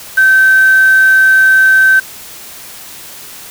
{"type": "tone with quantisation", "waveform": "sine", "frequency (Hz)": 1545, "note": "G6", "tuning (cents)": -26, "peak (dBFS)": -4, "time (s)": [0.17, 2], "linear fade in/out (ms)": 10, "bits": 4, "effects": ["white hiss -31 dBFS RMS until 3.5 s"]}